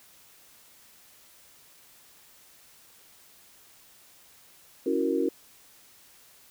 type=chord; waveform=sine; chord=F# dominant seventh; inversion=second; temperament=equal; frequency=277.2 / 329.6 / 370 / 466.2 Hz; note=C#4 / E4 / F#4 / A#4; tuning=0 / 0 / 0 / 0 cents; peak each=-29 dBFS; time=4.86-5.29 s; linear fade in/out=5 ms; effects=white hiss -56 dBFS RMS until 6.5 s